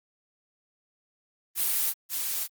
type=noise with echo; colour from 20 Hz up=blue; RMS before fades=-26 dBFS; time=1.55-1.94 s; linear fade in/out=50 ms; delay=540 ms; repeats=1; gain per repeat=-4 dB; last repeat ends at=2.48 s; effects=Opus 32 kbps